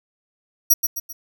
10% pulse tone with echo, 5750 Hz, F8, 50 cents sharp, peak -5 dBFS, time 0.7-0.74 s, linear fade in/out 10 ms, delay 130 ms, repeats 3, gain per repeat -7 dB, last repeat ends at 1.13 s, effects none

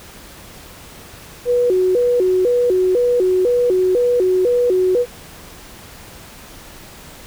sine tone with vibrato, 424.5 Hz, G#4, 38 cents sharp, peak -12 dBFS, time 1.45-5.06 s, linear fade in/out 50 ms, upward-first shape square, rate 2 Hz, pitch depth 240 cents each way, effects pink hiss -39 dBFS RMS until 7.26 s

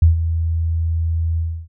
sine tone with ADSR envelope, 82.2 Hz, E2, 4 cents flat, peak -5 dBFS, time 0.02-1.68 s, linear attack 5 ms, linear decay 130 ms, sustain -11 dB, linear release 300 ms, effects none

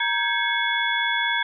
sine tone cluster, 938 / 1576 / 1680 / 2192 / 3396 Hz, A#5 / G6 / G#6 / C#7 / G#7, +11 / +9 / +19 / -20 / +38 cents, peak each -27 dBFS, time 0-1.43 s, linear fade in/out 5 ms, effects none

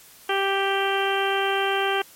harmonic tone, 392 Hz, G4, in tune, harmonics 1 / 2 / 3 / 4 / 5 / 6 / 7 / 8, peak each -25 / -26 / -30 / -28 / -34 / -34 / -32 / -30 dBFS, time 0.29-2.02 s, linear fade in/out 5 ms, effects white hiss -49 dBFS RMS until 2.15 s + MP3 64 kbps

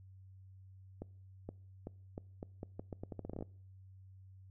accelerating click train, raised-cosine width 2 ms, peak -29 dBFS, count 18, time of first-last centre 1.02-3.425 s, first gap 470 ms, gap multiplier 0.81, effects noise-tail reverb RT60 0.6 s tail -24 dB re dry + added 95 Hz sine -54 dBFS peak until 4.5 s

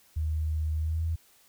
sine tone with pitch glide, 77.9 to 81.63 Hz, D#2 to E2, +3 to -16 cents, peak -26 dBFS, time 0.16-1.16 s, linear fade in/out 10 ms, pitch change +81 cents, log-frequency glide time 0.8-1.04 s, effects white hiss -61 dBFS RMS until 1.48 s

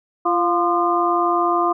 sine tone cluster, 343.7 / 704 / 1040 / 1213 Hz, F4 / F5 / C6 / D#6, -28 / +14 / -11 / -44 cents, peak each -21 dBFS, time 0.25-1.73 s, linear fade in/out 10 ms, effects none

